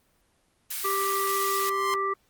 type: high-pass noise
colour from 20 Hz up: white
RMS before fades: -32 dBFS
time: 0.7-1.7 s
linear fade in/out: 10 ms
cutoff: 1900 Hz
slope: 12 dB/octave
type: harmonic tone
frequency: 392 Hz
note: G4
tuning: in tune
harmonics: 1 / 3 / 5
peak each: -30 / -26 / -36 dBFS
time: 0.84-2.14 s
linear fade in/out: 10 ms
type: tone with exponential growth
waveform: sawtooth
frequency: 1046.5 Hz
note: C6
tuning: in tune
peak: -22 dBFS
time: 1.29-1.94 s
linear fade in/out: 0 ms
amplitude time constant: 140 ms
effects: pink hiss -67 dBFS RMS until 2.29 s + Opus 24 kbps